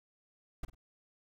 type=noise with echo; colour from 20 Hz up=brown; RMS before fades=-34 dBFS; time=0.63-0.65 s; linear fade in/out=5 ms; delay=49 ms; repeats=2; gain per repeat=-13 dB; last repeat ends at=0.748 s; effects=none